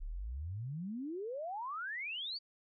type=exponential sweep; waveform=sine; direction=up; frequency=31.81 to 4699 Hz; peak=-38 dBFS; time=0-2.39 s; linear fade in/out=20 ms; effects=none